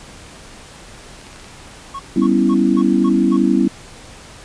clicks, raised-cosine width 0.2 ms, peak -24 dBFS, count 7, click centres 1.214 / 1.268 / 1.329 / 1.36 / 1.398 / 1.444 / 1.483 s
triangle tone bursts, 1100 Hz, C#6, 14 cents flat, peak -23 dBFS, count 6, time 1.94-3.37 s, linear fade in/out 10 ms, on 55 ms, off 220 ms
sine chord, C# half-diminished seventh, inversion second, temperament equal, 196 / 246.9 / 277.2 / 329.6 Hz, G3 / B3 / C#4 / E4, 0 / 0 / 0 / 0 cents, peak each -17 dBFS, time 2.16-3.68 s, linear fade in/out 5 ms
effects pink hiss -39 dBFS RMS until 4.44 s + resampled to 22050 Hz

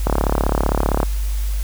click train, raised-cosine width 1 ms, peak -3 dBFS, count 35, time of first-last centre 0.07-1.03 s, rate 35.4 Hz, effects added 50 Hz sine -18 dBFS peak until 1.63 s + white hiss -37 dBFS RMS until 1.63 s

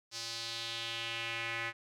square tone with band-pass filter sweep, 115.5 Hz, A#2, 16 cents flat, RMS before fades -39 dBFS, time 0.11-1.73 s, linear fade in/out 50 ms, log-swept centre 5200 to 2000 Hz, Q 2.7, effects none

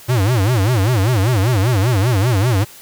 square tone with vibrato, 110 Hz, A2, in tune, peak -13 dBFS, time 0.08-2.65 s, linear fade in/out 20 ms, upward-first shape sine, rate 5.1 Hz, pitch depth 280 cents each way, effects white hiss -40 dBFS RMS until 2.81 s

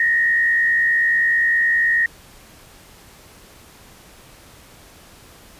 sine tone with frequency modulation, 1864.7 Hz, A#6, in tune, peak -14 dBFS, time 0-2.06 s, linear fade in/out 2 ms, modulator 69.5 Hz, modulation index 0.73, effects pink hiss -46 dBFS RMS until 5.59 s + resampled to 32000 Hz

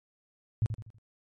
sine tone with echo, 110 Hz, A2, in tune, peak -22 dBFS, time 0.62-0.66 s, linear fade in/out 0 ms, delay 81 ms, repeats 4, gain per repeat -8 dB, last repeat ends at 0.984 s, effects MP3 48 kbps

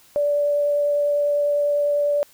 sine tone with vibrato, 581 Hz, D5, 19 cents flat, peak -17 dBFS, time 0.16-2.23 s, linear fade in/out 0 ms, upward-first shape triangle, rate 10 Hz, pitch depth 8 cents each way, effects white hiss -53 dBFS RMS until 2.33 s

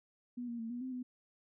sine tone with pitch steps, 244.3 / 235.8 / 226.6 / 242.4 / 258.6 / 250.3 Hz, B3 / A#3 / A#3 / B3 / C4 / B3, -19 / +20 / -49 / -32 / -20 / +23 cents, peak -38 dBFS, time 0.37-1.03 s, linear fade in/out 10 ms, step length 110 ms, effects none

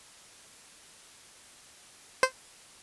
15% pulse tone with exponential decay, 519 Hz, C5, 14 cents flat, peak -8 dBFS, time 2.23-2.32 s, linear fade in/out 1 ms, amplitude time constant 18 ms, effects white hiss -53 dBFS RMS until 2.82 s + resampled to 24000 Hz

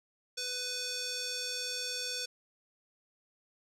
square tone with band-pass filter, 498.1 Hz, B4, 15 cents sharp, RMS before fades -37 dBFS, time 0.37-2.26 s, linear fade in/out 10 ms, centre 5300 Hz, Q 2.2, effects none

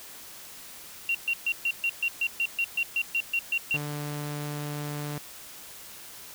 sine tone bursts, 2751 Hz, F7, 27 cents flat, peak -23 dBFS, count 15, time 1.09-3.765 s, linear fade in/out 2 ms, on 57 ms, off 130 ms
sawtooth tone, 147.2 Hz, D3, 4 cents sharp, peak -28 dBFS, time 3.74-5.18 s, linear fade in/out 0 ms
effects white hiss -45 dBFS RMS until 6.34 s

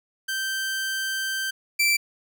sawtooth tone pair in turn, 1560 / 2337 Hz, G6 / D7, -9 / -9 cents, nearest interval perfect fifth, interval 700 cents, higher second, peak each -22 / -15 dBFS, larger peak second, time 0.28-1.51 / 1.79-1.97 s, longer first, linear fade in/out 10 ms, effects none

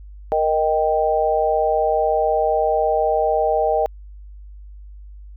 sine chord, Eb major, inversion second, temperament equal, 466.2 / 622.3 / 784 Hz, Bb4 / Eb5 / G5, 0 / 0 / 0 cents, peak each -21 / -19 / -20 dBFS, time 0.32-3.86 s, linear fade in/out 0 ms, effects added 50 Hz sine -36 dBFS peak until 5.36 s

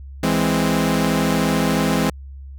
sawtooth chord, E augmented, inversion none, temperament equal, 164.81 / 207.7 / 261.6 Hz, E3 / G#3 / B#3, 0 / 0 / 0 cents, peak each -17 dBFS, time 0.23-2.1 s, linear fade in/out 5 ms, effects added 68 Hz sine -33 dBFS peak until 2.58 s

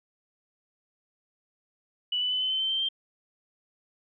sine tone with pitch steps, 2960 / 2987 / 3015 / 3043 / 3071 / 3100 / 3129 / 3158 Hz, F#7 / F#7 / F#7 / F#7 / G7 / G7 / G7 / G7, 0 / +16 / +32 / +48 / -36 / -20 / -4 / +12 cents, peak -25 dBFS, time 2.12-2.888 s, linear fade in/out 5 ms, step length 96 ms, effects none

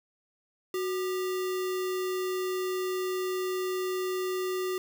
sine tone with sample-and-hold, 370 Hz, F#4, in tune, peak -28 dBFS, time 0.74-4.78 s, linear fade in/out 2 ms, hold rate 1575 Hz, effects none

